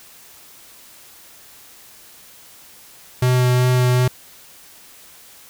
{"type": "tone with vibrato", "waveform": "square", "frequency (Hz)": 125.6, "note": "B2", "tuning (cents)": 30, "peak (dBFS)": -14, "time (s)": [3.22, 4.08], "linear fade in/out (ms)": 5, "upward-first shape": "sine", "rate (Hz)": 2.6, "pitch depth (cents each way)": 10, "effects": ["white hiss -45 dBFS RMS until 5.49 s"]}